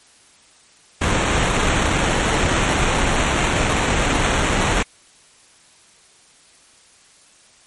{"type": "noise with sample-and-hold", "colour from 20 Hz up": "pink", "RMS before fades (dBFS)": -18, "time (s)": [1.01, 4.83], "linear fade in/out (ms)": 10, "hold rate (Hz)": 4900, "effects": ["white hiss -51 dBFS RMS until 7.66 s", "MP3 48 kbps"]}